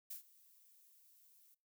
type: noise with ADSR envelope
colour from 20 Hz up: violet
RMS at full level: -45 dBFS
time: 0.1-1.55 s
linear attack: 10 ms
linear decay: 110 ms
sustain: -22 dB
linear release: 14 ms
effects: noise-tail reverb RT60 0.3 s tail -21 dB re dry